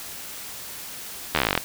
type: slowing click train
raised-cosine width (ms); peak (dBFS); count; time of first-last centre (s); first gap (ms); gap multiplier
0.3; -3; 14; 1.35-1.577; 12; 1.06
effects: white hiss -37 dBFS RMS until 1.64 s